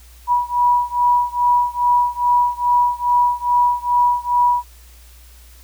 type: beating tone pair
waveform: sine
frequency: 972 / 974.4 Hz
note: B5 / B5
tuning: -28 / -24 cents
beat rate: 2.4 Hz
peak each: -16 / -17 dBFS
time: 0.27-4.64 s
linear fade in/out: 50 ms
effects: added 60 Hz sine -42 dBFS peak until 5.63 s + white hiss -49 dBFS RMS until 5.63 s